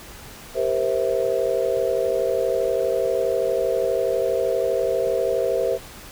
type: chord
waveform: sine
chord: C dominant seventh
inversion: second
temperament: just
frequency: 392.4 / 470.9 / 523.3 / 654.1 Hz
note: G4 / Bb4 / C5 / E5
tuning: +2 / +18 / 0 / -14 cents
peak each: -26 / -24 / -23 / -26 dBFS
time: 0.54-5.79 s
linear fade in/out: 50 ms
effects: pink hiss -41 dBFS RMS until 6.11 s